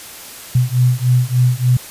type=beating tone pair; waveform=sine; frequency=123.47 / 126.87 Hz; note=B2 / B2; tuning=0 / +47 cents; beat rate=3.4 Hz; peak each=-14 dBFS; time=0.55-1.77 s; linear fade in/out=5 ms; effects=white hiss -34 dBFS RMS until 1.9 s + resampled to 32000 Hz